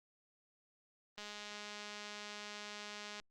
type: click train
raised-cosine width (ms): 0.2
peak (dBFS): -30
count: 421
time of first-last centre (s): 1.18-3.199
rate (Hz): 208
effects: Opus 32 kbps